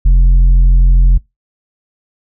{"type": "tone with tanh clipping", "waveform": "sine", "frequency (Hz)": 43.65, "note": "F1", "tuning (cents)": 0, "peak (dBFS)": -5, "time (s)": [0.05, 1.18], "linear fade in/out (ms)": 10, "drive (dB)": 5, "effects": ["noise-tail reverb RT60 0.2 s tail -24 dB re dry"]}